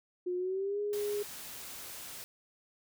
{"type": "tone with pitch glide", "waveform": "sine", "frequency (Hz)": [359.5, 413], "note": ["F#4", "G#4"], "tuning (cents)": [-50, -10], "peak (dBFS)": -31, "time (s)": [0.26, 1.23], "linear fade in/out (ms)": 10, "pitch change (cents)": 240, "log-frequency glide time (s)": [0.37, 0.8]}
{"type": "noise", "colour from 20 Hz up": "white", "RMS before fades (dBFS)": -45, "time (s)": [0.93, 2.24], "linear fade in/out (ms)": 0}
{"effects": []}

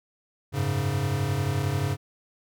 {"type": "chord", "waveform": "square", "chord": "F# suspended second", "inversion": "none", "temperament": "equal", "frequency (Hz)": [92.5, 103.83, 138.59], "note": ["F#2", "G#2", "C#3"], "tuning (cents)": [0, 0, 0], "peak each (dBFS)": [-32, -29, -28], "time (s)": [0.52, 1.97], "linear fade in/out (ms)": 50, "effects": []}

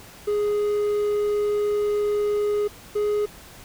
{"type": "tone pair in turn", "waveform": "triangle", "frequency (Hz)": [415.3, 417.2], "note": ["G#4", "G#4"], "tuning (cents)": [0, 8], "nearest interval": "unison", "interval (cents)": 8, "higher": "second", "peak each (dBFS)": -18, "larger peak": "neither", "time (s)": [[0.27, 2.68], [2.95, 3.26]], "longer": "first", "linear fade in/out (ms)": 10, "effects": ["pink hiss -45 dBFS RMS until 3.64 s"]}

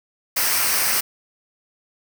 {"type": "noise with comb filter", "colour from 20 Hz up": "white", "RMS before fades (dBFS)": -20, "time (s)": [0.36, 1.01], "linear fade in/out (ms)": 10, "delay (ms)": 0.28, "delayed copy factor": -0.55, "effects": []}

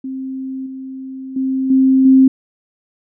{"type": "tone with level steps", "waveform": "sine", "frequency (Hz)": 264, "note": "C4", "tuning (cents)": 16, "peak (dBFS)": [-22, -26, -15, -8, -5], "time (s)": [0.04, 2.28], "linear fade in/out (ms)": 5, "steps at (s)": [0.66, 1.36, 1.7, 2.05], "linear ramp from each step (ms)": 5, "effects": []}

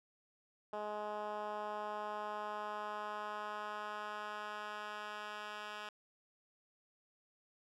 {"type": "tone with band-pass filter sweep", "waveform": "10% pulse", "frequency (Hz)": 210, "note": "G#3", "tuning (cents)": 19, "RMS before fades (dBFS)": -43, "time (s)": [0.73, 5.89], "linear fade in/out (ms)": 2, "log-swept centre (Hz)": [700, 2100], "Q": 1.3, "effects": []}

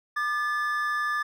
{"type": "tone pair together", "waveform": "triangle", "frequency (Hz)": [1198, 1730.9], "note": ["D6", "A6"], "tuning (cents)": [34, -29], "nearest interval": "tritone", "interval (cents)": 637, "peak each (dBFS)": -26, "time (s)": [0.16, 1.23], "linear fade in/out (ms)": 10, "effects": []}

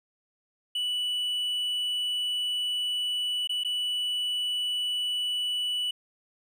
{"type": "tone with dropouts", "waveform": "triangle", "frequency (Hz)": 2960, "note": "F#7", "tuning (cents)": 0, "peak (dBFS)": -25, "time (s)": [0.75, 5.91], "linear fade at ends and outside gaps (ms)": 5, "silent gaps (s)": [[3.474, 3.493], [3.636, 3.647]], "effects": []}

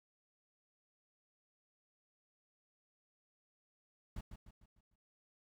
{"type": "noise with echo", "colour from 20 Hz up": "brown", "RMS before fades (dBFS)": -43, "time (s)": [4.16, 4.21], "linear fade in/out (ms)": 5, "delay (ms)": 150, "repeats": 5, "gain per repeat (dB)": -7, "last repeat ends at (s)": 4.96, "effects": []}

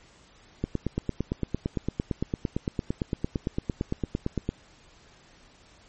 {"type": "click train", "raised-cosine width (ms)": 3, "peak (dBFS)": -13, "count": 35, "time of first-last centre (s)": [0.64, 4.491], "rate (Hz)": 8.83, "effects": ["pink hiss -56 dBFS RMS until 5.88 s", "MP3 32 kbps"]}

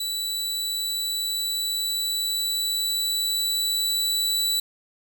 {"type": "tone with level ramp", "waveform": "sawtooth", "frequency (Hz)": 3951, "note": "B7", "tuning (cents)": 0, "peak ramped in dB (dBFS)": [-23, -18], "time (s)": [0, 4.6], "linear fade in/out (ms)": 5, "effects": []}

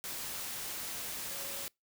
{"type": "tone in noise", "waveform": "sine", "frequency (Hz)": 554.4, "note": "C#5", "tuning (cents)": 0, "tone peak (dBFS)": -51, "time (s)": [1.31, 1.66], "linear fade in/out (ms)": 0, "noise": "white", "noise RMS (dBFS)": -40, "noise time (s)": [0.04, 1.68], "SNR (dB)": -14, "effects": ["noise-tail reverb RT60 0.2 s tail -26 dB re dry"]}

